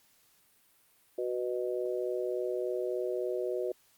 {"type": "harmonic tone", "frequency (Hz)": 123.47, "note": "B2", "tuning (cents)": 0, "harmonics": [3, 4, 5], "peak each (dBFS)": [-33, -35, -37], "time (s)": [1.18, 3.72], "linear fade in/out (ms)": 5, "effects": ["white hiss -66 dBFS RMS until 3.97 s", "Opus 48 kbps"]}